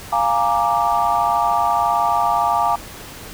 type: chord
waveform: sine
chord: Bb dominant seventh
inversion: second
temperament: equal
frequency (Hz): 698.5 / 830.6 / 932.3 / 1174.7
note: F5 / Ab5 / Bb5 / D6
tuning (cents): 0 / 0 / 0 / 0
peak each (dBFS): -20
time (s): 0.12-2.76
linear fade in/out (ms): 10
effects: tanh soft clip ceiling -4 dBFS + pink hiss -36 dBFS RMS until 3.33 s